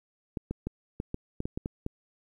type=clicks; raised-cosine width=3 ms; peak=-19 dBFS; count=10; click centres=0.372 / 0.51 / 0.67 / 1.001 / 1.144 / 1.404 / 1.455 / 1.575 / 1.659 / 1.864 s; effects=10-bit